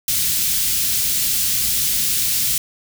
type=band-stop noise; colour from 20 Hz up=white; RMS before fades=-19 dBFS; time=0.08-2.58 s; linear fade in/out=2 ms; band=180 to 3100 Hz; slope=12 dB/octave; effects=none